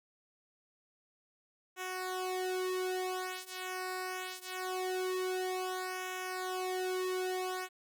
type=tone with flanger; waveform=sawtooth; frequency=370 Hz; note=F#4; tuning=in tune; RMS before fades=-37 dBFS; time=1.76-7.69 s; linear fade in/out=50 ms; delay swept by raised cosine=0.22 to 3.02 ms; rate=0.23 Hz; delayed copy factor=-0.9; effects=none